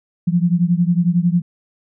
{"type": "beating tone pair", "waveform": "sine", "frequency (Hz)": [170.3, 181.3], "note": ["F3", "F#3"], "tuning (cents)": [-43, -35], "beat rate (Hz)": 11, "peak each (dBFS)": [-15, -17], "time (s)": [0.27, 1.42], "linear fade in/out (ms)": 10, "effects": []}